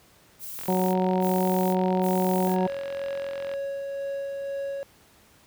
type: noise bursts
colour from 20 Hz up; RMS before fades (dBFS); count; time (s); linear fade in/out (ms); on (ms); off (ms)
violet; -37; 3; 0.39-2.57; 50; 560; 250
type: click train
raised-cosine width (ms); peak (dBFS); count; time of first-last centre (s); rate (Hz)
0.3; -23; 131; 0.59-3.538; 44.1
type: harmonic tone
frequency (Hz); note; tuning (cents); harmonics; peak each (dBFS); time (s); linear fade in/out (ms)
185.1; F#3; +1; 1 / 2 / 3 / 4 / 5; -24 / -27 / -29 / -30 / -31; 0.68-2.67; 5
type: tone with tremolo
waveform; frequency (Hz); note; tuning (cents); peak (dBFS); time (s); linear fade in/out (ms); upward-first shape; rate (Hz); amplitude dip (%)
triangle; 554.4; C#5; 0; -26; 2.48-4.83; 0; sine; 2; 25
effects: pink hiss -57 dBFS RMS until 5.46 s + high-pass 60 Hz 12 dB/octave